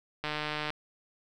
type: click train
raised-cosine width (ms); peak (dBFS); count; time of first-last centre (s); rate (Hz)
0.3; -17; 71; 0.24-0.704; 151
effects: none